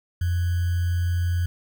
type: tone with sample-and-hold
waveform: sine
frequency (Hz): 87.31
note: F2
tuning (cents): 0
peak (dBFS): -20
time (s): 0.21-1.46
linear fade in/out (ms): 5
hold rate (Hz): 1575
effects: none